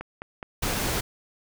click train, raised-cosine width 0.5 ms, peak -20 dBFS, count 5, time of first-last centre 0.01-0.847 s, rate 4.78 Hz
pink noise, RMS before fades -27 dBFS, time 0.62-1.01 s, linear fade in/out 10 ms
effects none

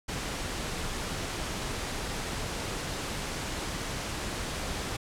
pink noise, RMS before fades -34 dBFS, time 0.08-4.97 s, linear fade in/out 10 ms, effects low-pass 9000 Hz 12 dB/octave

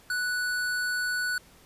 sine tone with hard clipping, 1480 Hz, F#6, in tune, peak -28 dBFS, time 0.1-1.38 s, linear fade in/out 2 ms, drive 17 dB, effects pink hiss -56 dBFS RMS until 1.65 s + resampled to 32000 Hz

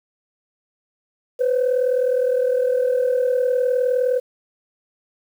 sine tone pair together, 498.4 / 538 Hz, B4 / C5, +16 / +48 cents, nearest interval minor second, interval 132 cents, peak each -16 / -21 dBFS, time 1.39-4.2 s, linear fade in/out 20 ms, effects tanh soft clip ceiling -12 dBFS + 8-bit

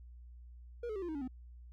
triangle tone with pitch steps, 476.6 / 429.5 / 387.1 / 348.9 / 314.4 / 283.4 / 255.4 Hz, A#4 / A4 / G4 / F4 / D#4 / C#4 / C4, +38 / -42 / -22 / -2 / +18 / +38 / -42 cents, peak -35 dBFS, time 0.83-1.278 s, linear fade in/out 5 ms, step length 64 ms, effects added 60 Hz sine -50 dBFS peak until 1.72 s

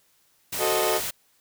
white noise, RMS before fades -30 dBFS, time 0.52-1.11 s, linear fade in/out 10 ms
30% pulse chord, F# diminished seventh, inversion none, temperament equal, 370 / 440 / 523.3 / 622.3 Hz, F#4 / A4 / C5 / Eb5, 0 / 0 / 0 / 0 cents, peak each -25 / -24 / -30 / -24 dBFS, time 0.58-1.01 s, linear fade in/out 50 ms
effects white hiss -64 dBFS RMS until 1.4 s

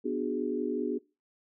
sine chord, G# half-diminished seventh, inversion first, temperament equal with one note detuned, 246.9 / 297.1 / 370 / 415.3 Hz, B3 / D4 / F#4 / G#4, 0 / +20 / 0 / 0 cents, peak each -34 dBFS, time 0.04-0.99 s, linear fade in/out 20 ms, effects noise-tail reverb RT60 0.3 s tail -24 dB re dry

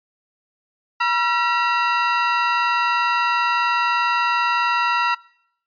30% pulse tone pair together, 961 / 1359 Hz, B5 / F6, -48 / -48 cents, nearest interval tritone, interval 600 cents, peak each -17 dBFS, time 1-5.15 s, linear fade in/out 10 ms, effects noise-tail reverb RT60 0.7 s tail -23 dB re dry + resampled to 11025 Hz

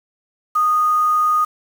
sine tone with quantisation, 1236 Hz, D#6, 12 cents flat, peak -13 dBFS, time 0.55-1.45 s, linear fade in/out 10 ms, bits 6, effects none

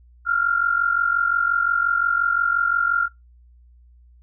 sine tone pair together, 1364.3 / 1410 Hz, F6 / F6, -41 / +16 cents, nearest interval minor second, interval 57 cents, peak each -21 / -19 dBFS, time 0.25-3.09 s, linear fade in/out 50 ms, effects noise-tail reverb RT60 0.2 s tail -25 dB re dry + added 60 Hz sine -48 dBFS peak until 4.22 s

